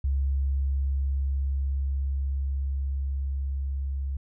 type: tone with level ramp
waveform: sine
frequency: 68.3 Hz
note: C#2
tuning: 25 cents flat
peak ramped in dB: -22 to -27 dBFS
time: 0.04-4.17 s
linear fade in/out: 5 ms
effects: none